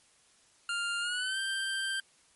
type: tone with pitch glide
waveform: 25% pulse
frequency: 1400 to 1571.4 Hz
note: F6 to G6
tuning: +4 to +4 cents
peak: -27 dBFS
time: 0.69-2 s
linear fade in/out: 2 ms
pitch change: +200 cents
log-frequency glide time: 1-1.39 s
effects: white hiss -64 dBFS RMS until 2.35 s + MP3 48 kbps